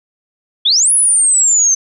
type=exponential two-way sweep; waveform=sine; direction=up then down; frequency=3284 to 10548 to 6190 Hz; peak=-8 dBFS; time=0.65-1.75 s; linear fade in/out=10 ms; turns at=0.92 s; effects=none